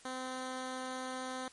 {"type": "tone", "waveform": "10% pulse", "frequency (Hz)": 257.7, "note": "C4", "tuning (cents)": -26, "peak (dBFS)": -30, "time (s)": [0.05, 1.48], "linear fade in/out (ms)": 2, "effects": ["white hiss -59 dBFS RMS until 1.52 s", "MP3 48 kbps"]}